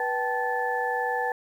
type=tone cluster; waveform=sine; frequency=490.3 / 774 / 875 / 1743 Hz; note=B4 / G5 / A5 / A6; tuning=-13 / -22 / -10 / -17 cents; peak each=-30 dBFS; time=0-1.32 s; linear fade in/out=2 ms; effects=9-bit